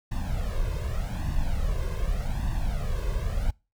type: noise with flanger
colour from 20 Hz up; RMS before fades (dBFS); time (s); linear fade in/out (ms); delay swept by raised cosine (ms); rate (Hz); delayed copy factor
brown; -27; 0.11-3.51; 10; 1.1 to 1.94; 0.84; +0.85
effects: noise-tail reverb RT60 0.3 s tail -26 dB re dry